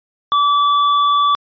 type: tone with hard clipping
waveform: sine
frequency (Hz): 1154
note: D6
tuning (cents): -31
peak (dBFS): -13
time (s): 0.32-1.35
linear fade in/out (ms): 0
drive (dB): 13
effects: resampled to 11025 Hz